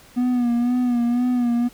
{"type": "tone with vibrato", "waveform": "triangle", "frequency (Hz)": 243.2, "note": "B3", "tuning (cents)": -26, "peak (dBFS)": -15, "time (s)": [0.16, 1.69], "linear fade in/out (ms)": 20, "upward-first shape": "sine", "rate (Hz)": 2, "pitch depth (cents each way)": 47, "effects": ["pink hiss -49 dBFS RMS until 1.73 s"]}